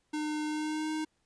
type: tone with pitch glide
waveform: square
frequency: 303.8 to 311.1 Hz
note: D#4 to D#4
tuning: -41 to 0 cents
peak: -32 dBFS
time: 0.13-1.05 s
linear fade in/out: 10 ms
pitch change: +41 cents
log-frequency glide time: 0.45-0.91 s
effects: pink hiss -75 dBFS RMS until 1.25 s + resampled to 22050 Hz